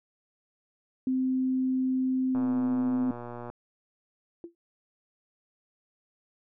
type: tone with pitch glide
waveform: sine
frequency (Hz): 259.2 to 253.6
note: C4 to B3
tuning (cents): -16 to +46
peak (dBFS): -24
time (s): 1.07-3.11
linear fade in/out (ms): 2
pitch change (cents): -38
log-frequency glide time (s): 2.31-2.52
type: click train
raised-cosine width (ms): 1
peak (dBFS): -26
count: 139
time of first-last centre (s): 2.35-3.5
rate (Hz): 120
type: tone with exponential decay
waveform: sine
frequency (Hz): 340.1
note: F4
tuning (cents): -46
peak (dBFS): -34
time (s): 4.44-4.55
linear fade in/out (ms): 1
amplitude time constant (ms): 22
effects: none